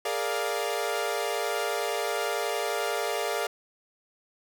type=chord; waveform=sawtooth; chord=Bb dominant seventh; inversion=third; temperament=equal; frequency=415.3 / 466.2 / 587.3 / 698.5 Hz; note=Ab4 / Bb4 / D5 / F5; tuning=0 / 0 / 0 / 0 cents; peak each=-29 dBFS; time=0.05-3.47 s; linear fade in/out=5 ms; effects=none